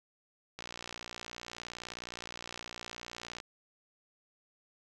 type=click train; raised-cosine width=0.2 ms; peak=-24 dBFS; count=168; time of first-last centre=0.59-3.401 s; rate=59.4 Hz; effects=none